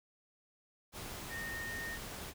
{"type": "tone in noise", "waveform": "sine", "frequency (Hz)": 1841, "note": "A#6", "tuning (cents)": -22, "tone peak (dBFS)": -40, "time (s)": [1.29, 1.99], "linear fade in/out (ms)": 50, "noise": "pink", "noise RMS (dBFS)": -45, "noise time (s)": [0.92, 2.34], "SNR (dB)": 2, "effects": []}